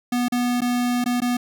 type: tone with dropouts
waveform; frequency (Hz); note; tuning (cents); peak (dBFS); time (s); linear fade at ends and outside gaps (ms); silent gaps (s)
square; 244.6; B3; -16; -20; 0.12-1.37; 5; 0.284-0.321 / 0.607-0.617 / 1.042-1.059 / 1.204-1.218
effects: none